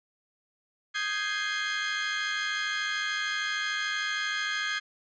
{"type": "chord", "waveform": "30% pulse", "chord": "Ab major seventh", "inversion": "second", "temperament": "equal", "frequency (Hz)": [1244.5, 1568, 1661.2, 2093], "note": ["Eb6", "G6", "Ab6", "C7"], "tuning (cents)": [0, 0, 0, 0], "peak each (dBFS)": [-34, -32, -29, -32], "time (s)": [0.94, 4.8], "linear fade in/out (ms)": 20, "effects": ["resampled to 16000 Hz"]}